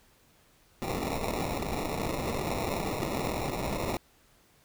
blue noise with sample-and-hold, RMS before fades -32 dBFS, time 0.82-3.97 s, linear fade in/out 0 ms, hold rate 1575 Hz, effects pink hiss -63 dBFS RMS until 4.64 s

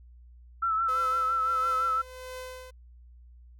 sine tone with vibrato, 1325 Hz, E6, 9 cents sharp, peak -24 dBFS, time 0.62-2.02 s, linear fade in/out 10 ms, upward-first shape triangle, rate 5.9 Hz, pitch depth 52 cents each way
sawtooth tone with tremolo, 510 Hz, C5, 44 cents flat, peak -33 dBFS, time 0.88-2.71 s, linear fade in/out 10 ms, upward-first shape triangle, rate 1.5 Hz, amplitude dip 70%
effects added 60 Hz sine -49 dBFS peak until 3.59 s

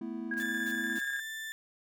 triangle chord, A suspended second, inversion none, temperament just, 220 / 247.5 / 330 Hz, A3 / B3 / E4, 0 / +4 / +2 cents, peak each -38 dBFS, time 0.01-0.99 s, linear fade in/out 5 ms
sine tone with tremolo, 1637 Hz, G#6, 25 cents flat, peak -31 dBFS, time 0.31-1.2 s, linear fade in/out 5 ms, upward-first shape square, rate 17 Hz, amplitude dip 40%
white noise bursts, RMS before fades -49 dBFS, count 3, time 0.37-1.01 s, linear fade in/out 10 ms, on 60 ms, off 230 ms
35% pulse tone with pitch glide, 1746 to 1770.4 Hz, A6 to A6, -14 to +10 cents, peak -36 dBFS, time 0.4-1.52 s, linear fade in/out 0 ms, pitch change +24 cents, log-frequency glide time 0.78-1.01 s
effects none

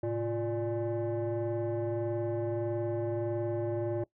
sine tone with frequency modulation, 349.2 Hz, F4, in tune, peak -27 dBFS, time 0.03-4.04 s, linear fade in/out 5 ms, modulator 240 Hz, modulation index 1.1, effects noise-tail reverb RT60 0.1 s tail -21 dB re dry + tanh soft clip ceiling -28 dBFS

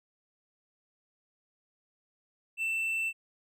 triangle tone, 2670 Hz, E7, 22 cents sharp, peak -27 dBFS, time 2.57-3.13 s, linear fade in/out 50 ms, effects none

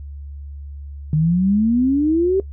sine exponential sweep, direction up, 149.3 to 393.7 Hz, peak -13 dBFS, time 1.13-2.4 s, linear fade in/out 2 ms, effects noise-tail reverb RT60 0.1 s tail -18 dB re dry + added 71 Hz sine -30 dBFS peak until 2.52 s

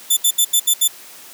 10% pulse tone bursts at uneven times, 3520 Hz, A7, in tune, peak -4 dBFS, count 6, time 0.1-0.17 / 0.24-0.31 / 0.38-0.45 / 0.53-0.6 / 0.67-0.74 / 0.81-0.88 s, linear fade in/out 10 ms, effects white hiss -40 dBFS RMS until 1.33 s + high-pass 200 Hz 12 dB/octave

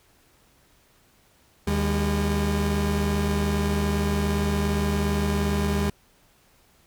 30% pulse tone pair together, 77.46 / 202.2 Hz, D#2 / G#3, -7 / -46 cents, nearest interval octave + perfect fourth, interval 1661 cents, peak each -22 dBFS, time 1.67-5.9 s, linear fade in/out 5 ms, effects pink hiss -60 dBFS RMS until 6.86 s

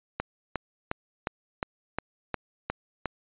click train, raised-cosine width 0.5 ms, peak -13 dBFS, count 9, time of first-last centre 0.2-3.057 s, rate 2.8 Hz, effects resampled to 8000 Hz

